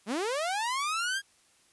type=linear sweep; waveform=sawtooth; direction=up; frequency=185.9 to 1645 Hz; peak=-25 dBFS; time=0.06-1.22 s; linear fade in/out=50 ms; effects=white hiss -64 dBFS RMS until 1.72 s + resampled to 24000 Hz